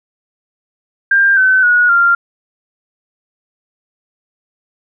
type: tone with pitch steps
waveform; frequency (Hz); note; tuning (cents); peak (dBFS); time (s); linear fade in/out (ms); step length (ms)
sine; 1594 / 1522.9 / 1455 / 1390.1; G6 / F#6 / F#6 / F6; +28 / +49 / -29 / -8; -7; 1.11-2.15; 5; 260
effects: none